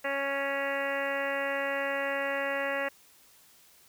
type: harmonic tone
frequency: 277.2 Hz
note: C#4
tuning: in tune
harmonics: 1 / 2 / 3 / 4 / 5 / 6 / 7 / 8 / 9 / 10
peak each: -42 / -32 / -40 / -40 / -41 / -37 / -35 / -43 / -44 / -42 dBFS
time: 0.04-2.89 s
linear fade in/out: 10 ms
effects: white hiss -59 dBFS RMS until 3.88 s